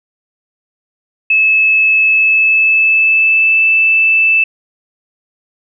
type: tone with pitch glide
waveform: sine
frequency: 2600 to 2638 Hz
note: E7 to E7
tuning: -24 to +1 cents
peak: -7 dBFS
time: 1.3-4.44 s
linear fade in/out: 5 ms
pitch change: +25 cents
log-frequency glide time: 2.04-3.65 s
effects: none